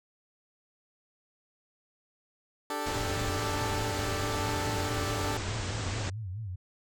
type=chord; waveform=15% pulse; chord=D suspended fourth; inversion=none; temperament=equal; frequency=293.7 / 392 / 440 Hz; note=D4 / G4 / A4; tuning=0 / 0 / 0 cents; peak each=-30 / -32 / -30 dBFS; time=2.7-5.37 s; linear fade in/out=2 ms
type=low-pass noise; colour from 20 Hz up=pink; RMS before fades=-36 dBFS; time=2.86-6.1 s; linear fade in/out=5 ms; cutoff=8300 Hz; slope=96 dB/octave
type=tone with vibrato; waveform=sine; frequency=100.8 Hz; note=G2; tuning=49 cents sharp; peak=-34 dBFS; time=2.95-6.56 s; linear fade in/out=10 ms; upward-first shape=sine; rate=4.7 Hz; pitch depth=200 cents each way
effects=none